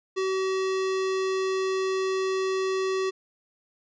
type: tone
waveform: square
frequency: 380 Hz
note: F#4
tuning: 46 cents sharp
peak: -25 dBFS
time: 0.16-3.11 s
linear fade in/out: 20 ms
effects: resampled to 16000 Hz